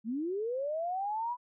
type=linear sweep; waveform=sine; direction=up; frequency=207.7 to 994 Hz; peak=-31 dBFS; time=0.04-1.37 s; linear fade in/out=50 ms; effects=none